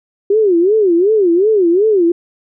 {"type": "tone with vibrato", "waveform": "sine", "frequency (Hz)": 384.6, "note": "G4", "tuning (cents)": -33, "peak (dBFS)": -8, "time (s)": [0.3, 2.12], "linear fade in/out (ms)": 5, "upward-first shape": "sine", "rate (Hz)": 2.7, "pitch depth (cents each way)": 240, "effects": []}